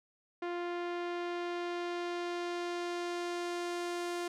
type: tone with low-pass filter sweep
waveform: sawtooth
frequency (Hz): 349.2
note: F4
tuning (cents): 0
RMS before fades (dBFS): -37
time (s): 0.42-4.28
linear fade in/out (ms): 5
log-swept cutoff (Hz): 2400 to 10000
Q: 0.77
effects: none